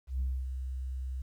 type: tone with ADSR envelope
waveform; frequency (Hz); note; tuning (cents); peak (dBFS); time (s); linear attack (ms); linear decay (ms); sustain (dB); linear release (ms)
sine; 64.9; C2; -13; -26; 0.07-1.22; 130; 250; -7; 6
effects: tanh soft clip ceiling -26 dBFS + 11-bit